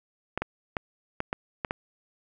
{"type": "clicks", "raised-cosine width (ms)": 0.5, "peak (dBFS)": -13, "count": 7, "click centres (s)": [0.376, 0.42, 0.768, 1.204, 1.329, 1.648, 1.709], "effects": []}